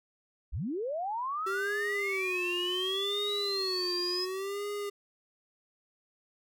sine linear sweep, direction up, 36.91 to 5130 Hz, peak -31 dBFS, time 0.52-4.26 s, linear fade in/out 20 ms
square tone with vibrato, 381.5 Hz, G4, 47 cents flat, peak -34 dBFS, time 1.46-4.9 s, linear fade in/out 10 ms, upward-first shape sine, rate 0.69 Hz, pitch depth 130 cents each way
effects none

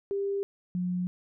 sine tone pair in turn, 397.6 / 179.84 Hz, G4 / F#3, +25 / -49 cents, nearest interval octave + major second, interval 1374 cents, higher first, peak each -27 dBFS, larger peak neither, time 0.11-0.43 / 0.75-1.07 s, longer neither, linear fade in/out 0 ms, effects none

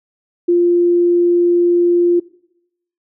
sine tone, 348.4 Hz, F4, 4 cents flat, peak -9 dBFS, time 0.48-2.2 s, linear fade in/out 10 ms, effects noise-tail reverb RT60 0.8 s tail -21 dB re dry

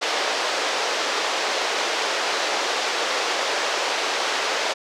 pink band-pass noise, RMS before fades -24 dBFS, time 0.01-4.74 s, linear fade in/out 20 ms, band 430 to 6000 Hz, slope 24 dB/octave, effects none

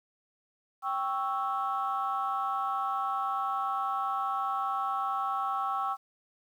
sine chord, C# diminished, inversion second, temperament equal, 784 / 1108.7 / 1318.5 Hz, G5 / C#6 / E6, 0 / 0 / 0 cents, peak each -32 dBFS, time 0.82-5.97 s, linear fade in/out 50 ms, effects tanh soft clip ceiling -21 dBFS + 10-bit

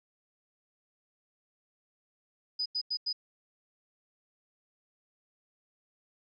sine tone bursts, 4978 Hz, D#8, in tune, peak -29 dBFS, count 4, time 2.59-3.129 s, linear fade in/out 10 ms, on 68 ms, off 89 ms, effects none

